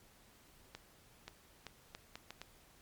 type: accelerating click train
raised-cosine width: 0.2 ms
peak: -28 dBFS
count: 7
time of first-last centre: 0.75-2.416 s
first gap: 530 ms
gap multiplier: 0.73
effects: pink hiss -64 dBFS RMS until 2.81 s + MP3 96 kbps